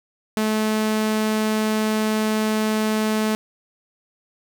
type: tone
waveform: sawtooth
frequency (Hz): 216.4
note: A3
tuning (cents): -29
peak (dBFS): -15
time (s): 0.37-3.35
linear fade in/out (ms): 0
effects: none